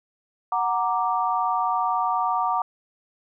sine chord, Gb augmented, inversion none, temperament equal, 740 / 932.3 / 1174.7 Hz, Gb5 / Bb5 / D6, 0 / 0 / 0 cents, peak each -25 / -25 / -25 dBFS, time 0.52-2.62 s, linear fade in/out 2 ms, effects none

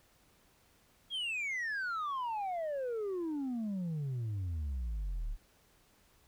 sine exponential sweep, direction down, 3322 to 34 Hz, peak -31 dBFS, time 1.1-5.37 s, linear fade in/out 50 ms, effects tanh soft clip ceiling -33 dBFS + pink hiss -67 dBFS RMS until 6.27 s

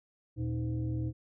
sine tone with frequency modulation, 118.3 Hz, A#2, 26 cents sharp, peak -30 dBFS, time 0.36-1.13 s, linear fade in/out 50 ms, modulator 196 Hz, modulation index 0.91, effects none

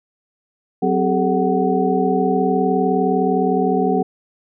sine tone cluster, 186.9 / 260.7 / 397 / 436.6 / 746 Hz, F#3 / C4 / G4 / A4 / F#5, +18 / -6 / +22 / -13 / +14 cents, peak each -21 dBFS, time 0.82-4.03 s, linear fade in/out 10 ms, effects none

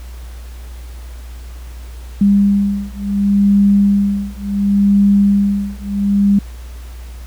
sine beating tone pair, 200.4 / 201.1 Hz, G3 / G3, +38 / +44 cents, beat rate 0.7 Hz, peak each -13 dBFS, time 2.21-6.39 s, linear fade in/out 5 ms, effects added 60 Hz sine -28 dBFS peak until 7.26 s + pink hiss -43 dBFS RMS until 7.26 s

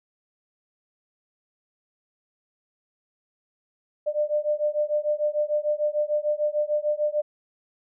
sine beating tone pair, 595 / 601.7 Hz, D5 / D5, +22 / +42 cents, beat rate 6.7 Hz, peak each -25 dBFS, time 4.06-7.22 s, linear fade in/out 20 ms, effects none

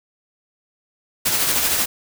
white noise with tremolo, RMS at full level -18 dBFS, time 1.25-1.86 s, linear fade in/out 10 ms, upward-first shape sine, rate 13 Hz, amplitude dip 35%, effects none

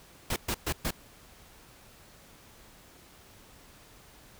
pink noise bursts, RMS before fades -30 dBFS, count 4, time 0.3-0.908 s, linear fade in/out 5 ms, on 62 ms, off 120 ms, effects pink hiss -55 dBFS RMS until 4.39 s

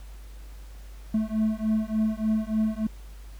triangle beating tone pair, 216.3 / 219.7 Hz, A3 / A3, -29 / -2 cents, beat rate 3.4 Hz, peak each -24 dBFS, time 1.14-2.87 s, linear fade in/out 5 ms, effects added 50 Hz sine -40 dBFS peak until 3.39 s + pink hiss -55 dBFS RMS until 3.39 s

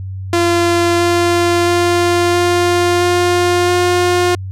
sawtooth tone with pitch steps, 343.7 / 346.1 / 348.5 / 350.9 / 353.4 / 355.8 Hz, F4 / F4 / F4 / F4 / F4 / F4, -28 / -16 / -4 / +8 / +21 / +32 cents, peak -7 dBFS, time 0.33-4.35 s, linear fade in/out 2 ms, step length 670 ms, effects added 95 Hz sine -22 dBFS peak until 4.51 s + low-pass 10000 Hz 12 dB/octave

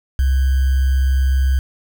sine tone with sample-and-hold, 66.1 Hz, C2, 18 cents sharp, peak -12 dBFS, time 0.19-1.59 s, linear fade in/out 0 ms, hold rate 1575 Hz, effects none

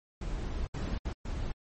brown noise bursts at uneven times, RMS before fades -34 dBFS, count 4, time 0.21-0.67 / 0.74-0.98 / 1.05-1.13 / 1.25-1.52 s, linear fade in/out 5 ms, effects MP3 32 kbps

